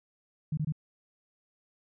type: tone bursts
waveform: sine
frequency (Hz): 152.9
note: D#3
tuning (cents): -30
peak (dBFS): -27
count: 3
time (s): 0.52-0.723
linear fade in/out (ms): 5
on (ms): 53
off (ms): 22
effects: none